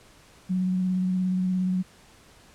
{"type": "tone with vibrato", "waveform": "sine", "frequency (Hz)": 184.4, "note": "F#3", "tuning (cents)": -6, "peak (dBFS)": -22, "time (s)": [0.49, 1.83], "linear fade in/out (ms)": 20, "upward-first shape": "square", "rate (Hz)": 17, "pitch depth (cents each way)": 15, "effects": ["pink hiss -54 dBFS RMS until 2.54 s", "low-pass 10000 Hz 12 dB/octave"]}